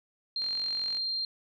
sine tone, 4186 Hz, C8, in tune, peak -29 dBFS, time 0.36-1.25 s, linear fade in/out 2 ms
click train, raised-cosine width 0.2 ms, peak -29 dBFS, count 26, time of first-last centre 0.42-0.971 s, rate 45.4 Hz
effects none

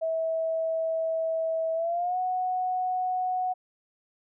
sine tone with pitch glide, 649 to 736.9 Hz, E5 to F#5, -27 to -7 cents, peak -25 dBFS, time 0.01-3.54 s, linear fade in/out 20 ms, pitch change +220 cents, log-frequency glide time 1.74-2.18 s, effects none

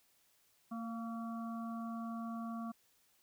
harmonic tone with a mistuned harmonic, 228.1 Hz, A#3, 37 cents flat, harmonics 1 / 3 / 5 / 6, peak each -40 / -49 / -48 / -57 dBFS, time 0.71-2.72 s, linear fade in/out 10 ms, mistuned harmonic 3, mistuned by +27 cents, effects white hiss -72 dBFS RMS until 3.22 s

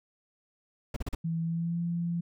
brown noise bursts, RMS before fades -31 dBFS, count 4, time 0.94-1.15 s, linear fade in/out 5 ms, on 24 ms, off 38 ms
sine tone with pitch glide, 164.81 to 170.92 Hz, E3 to F3, 0 to -37 cents, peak -28 dBFS, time 1.24-2.21 s, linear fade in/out 10 ms, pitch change +63 cents, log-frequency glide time 1.42-1.8 s
effects none

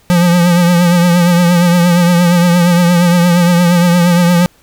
square tone with vibrato, 174.61 Hz, F3, in tune, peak -7 dBFS, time 0.1-4.46 s, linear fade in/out 0 ms, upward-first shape triangle, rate 8.6 Hz, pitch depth 57 cents each way, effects pink hiss -49 dBFS RMS until 4.62 s

